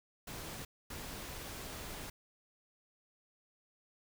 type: noise bursts at uneven times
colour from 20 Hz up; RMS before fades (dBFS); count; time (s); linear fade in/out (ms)
pink; -45; 2; 0.27-0.65 / 0.9-2.1; 5
effects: none